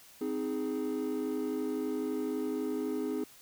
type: chord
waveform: triangle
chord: Ab major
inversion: first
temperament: just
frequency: 259.6 / 311.5 / 415.3 Hz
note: C4 / Eb4 / Ab4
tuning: -13 / +2 / 0 cents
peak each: -33 dBFS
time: 0.21-3.24 s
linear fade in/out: 5 ms
effects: tanh soft clip ceiling -22 dBFS + white hiss -56 dBFS RMS until 3.41 s